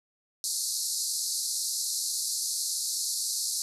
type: band-pass noise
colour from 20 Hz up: pink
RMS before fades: -31 dBFS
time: 0.44-3.62 s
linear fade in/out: 0 ms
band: 4100 to 12000 Hz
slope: 96 dB/octave
effects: none